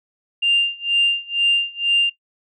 sine tone with tremolo, 2794 Hz, F7, in tune, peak -11 dBFS, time 0.42-2.1 s, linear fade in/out 10 ms, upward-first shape sine, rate 2.1 Hz, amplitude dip 95%, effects noise-tail reverb RT60 0.1 s tail -17 dB re dry + tanh soft clip ceiling -8 dBFS

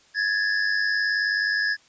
square tone pair together, 1668.8 / 1768 Hz, G#6 / A6, +8 / +8 cents, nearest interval minor second, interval 100 cents, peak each -23 / -28 dBFS, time 0.14-1.77 s, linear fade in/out 50 ms, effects white hiss -57 dBFS RMS until 1.88 s + resampled to 16000 Hz

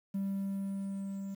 triangle tone with level ramp, 196 Hz, G3, in tune, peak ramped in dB -28 to -35 dBFS, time 0.14-1.35 s, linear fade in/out 10 ms, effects tanh soft clip ceiling -26 dBFS + 10-bit

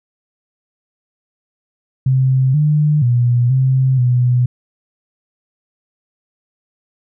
sine tone with pitch steps, 131.2 / 150.3 / 121.4 / 131.4 / 123.9 Hz, C3 / D3 / B2 / C3 / B2, +5 / +40 / -29 / +8 / +6 cents, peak -10 dBFS, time 2.06-4.46 s, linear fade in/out 5 ms, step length 480 ms, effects none

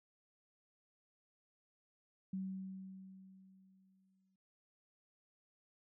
sine tone with exponential decay, 190 Hz, F#3, 46 cents sharp, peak -37 dBFS, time 2.33-4.36 s, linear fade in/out 5 ms, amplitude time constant 440 ms, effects none

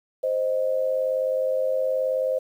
sine tone pair together, 523.3 / 622.3 Hz, C5 / D#5, 0 / 0 cents, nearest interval minor third, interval 300 cents, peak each -22 / -27 dBFS, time 0.23-2.39 s, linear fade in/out 10 ms, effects 9-bit

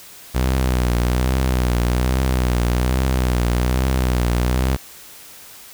sawtooth tone with vibrato, 62.4 Hz, B1, 19 cents sharp, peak -12 dBFS, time 0.34-4.77 s, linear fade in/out 20 ms, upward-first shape triangle, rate 1.2 Hz, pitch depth 90 cents each way, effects white hiss -41 dBFS RMS until 5.73 s

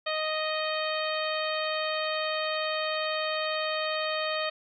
harmonic tone, 622.3 Hz, D#5, in tune, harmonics 1 / 2 / 3 / 4 / 5 / 6 / 7, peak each -31 / -34 / -36 / -37 / -38 / -39 / -39 dBFS, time 0.06-4.5 s, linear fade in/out 10 ms, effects none

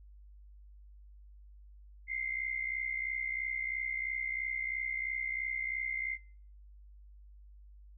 sine tone pair together, 2075 / 2138 Hz, C7 / C7, -15 / +37 cents, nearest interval minor second, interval 52 cents, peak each -36 / -37 dBFS, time 2.07-6.18 s, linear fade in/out 50 ms, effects noise-tail reverb RT60 0.5 s tail -24 dB re dry + added 50 Hz sine -52 dBFS peak until 7.97 s

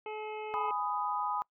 harmonic tone, 429.1 Hz, A4, 43 cents flat, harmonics 1 / 2 / 3 / 5 / 6 / 7, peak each -39 / -41 / -51 / -50 / -49 / -57 dBFS, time 0.06-0.71 s, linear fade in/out 2 ms
sine chord, G# minor, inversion none, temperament just, 830.6 / 996.7 / 1245.9 Hz, G#5 / B5 / D#6, 0 / +16 / +2 cents, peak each -35 dBFS, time 0.54-1.42 s, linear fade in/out 0 ms
effects noise-tail reverb RT60 0.1 s tail -24 dB re dry

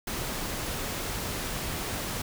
pink noise, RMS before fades -33 dBFS, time 0.07-2.22 s, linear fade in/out 5 ms, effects none

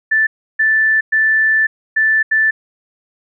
sine tone bursts at uneven times, 1760 Hz, A6, in tune, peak -10 dBFS, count 5, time 0.11-0.27 / 0.59-1.01 / 1.12-1.67 / 1.96-2.23 / 2.31-2.51 s, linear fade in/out 10 ms, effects none

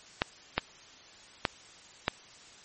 clicks, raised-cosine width 0.3 ms, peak -8 dBFS, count 4, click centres 0.219 / 0.58 / 1.452 / 2.081 s, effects white hiss -53 dBFS RMS until 2.64 s + MP3 32 kbps

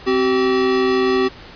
square tone pair together, 261.6 / 381.9 Hz, C4 / G4, 0 / -45 cents, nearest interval perfect fifth, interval 655 cents, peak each -21 / -16 dBFS, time 0.06-1.29 s, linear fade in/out 20 ms, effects pink hiss -39 dBFS RMS until 1.55 s + resampled to 11025 Hz

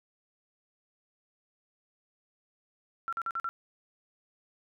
sine tone bursts, 1356 Hz, E6, 49 cents sharp, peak -30 dBFS, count 5, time 3.08-3.49 s, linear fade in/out 0 ms, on 46 ms, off 45 ms, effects none

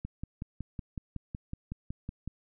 click train, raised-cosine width 5 ms, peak -24 dBFS, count 13, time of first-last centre 0.05-2.276 s, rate 5.39 Hz, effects none

